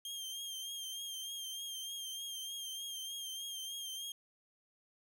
sawtooth tone with vibrato, 3194 Hz, G7, 32 cents sharp, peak -38 dBFS, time 0.05-4.12 s, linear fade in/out 2 ms, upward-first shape triangle, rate 3.3 Hz, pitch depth 48 cents each way, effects none

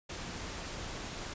pink noise, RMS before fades -41 dBFS, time 0.09-1.34 s, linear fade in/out 10 ms, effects resampled to 16000 Hz

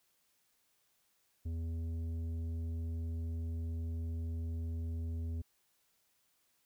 triangle tone with tanh clipping, 82.41 Hz, E2, in tune, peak -37 dBFS, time 1.45-5.42 s, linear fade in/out 10 ms, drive 13 dB, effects white hiss -75 dBFS RMS until 6.65 s

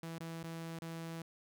sawtooth tone with dropouts, 164.81 Hz, E3, in tune, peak -38 dBFS, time 0.03-1.22 s, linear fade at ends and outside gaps 2 ms, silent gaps 0.184-0.204 / 0.429-0.439 / 0.789-0.82 s, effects none

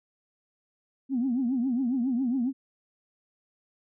sine tone with vibrato, 251.7 Hz, B3, 33 cents sharp, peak -23 dBFS, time 1.09-2.53 s, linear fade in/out 50 ms, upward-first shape triangle, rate 7.3 Hz, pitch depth 180 cents each way, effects tanh soft clip ceiling -19 dBFS

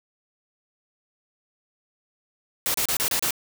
white noise bursts, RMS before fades -24 dBFS, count 6, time 2.66-3.307 s, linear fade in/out 0 ms, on 82 ms, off 31 ms, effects none

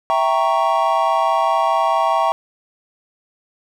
triangle chord, E diminished seventh, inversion none, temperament equal, 659.3 / 784 / 932.3 / 1108.7 Hz, E5 / G5 / Bb5 / Db6, 0 / 0 / 0 / 0 cents, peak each -18 dBFS, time 0.1-2.32 s, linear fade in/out 0 ms, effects none

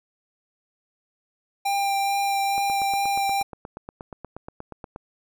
square tone with vibrato, 794 Hz, G5, 22 cents sharp, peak -22 dBFS, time 1.65-3.43 s, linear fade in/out 10 ms, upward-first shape triangle, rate 2.3 Hz, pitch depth 12 cents each way
click train, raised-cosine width 1 ms, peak -22 dBFS, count 21, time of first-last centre 2.58-4.961 s, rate 8.4 Hz
effects none

